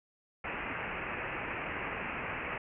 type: low-pass noise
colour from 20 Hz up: white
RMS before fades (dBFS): -38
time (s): 0.44-2.58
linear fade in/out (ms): 5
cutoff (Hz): 2700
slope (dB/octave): 96
effects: none